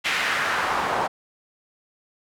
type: noise with band-pass filter sweep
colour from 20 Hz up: pink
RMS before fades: -24 dBFS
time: 0.04-1.08 s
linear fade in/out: 20 ms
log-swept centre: 2300 to 770 Hz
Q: 1.7
effects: none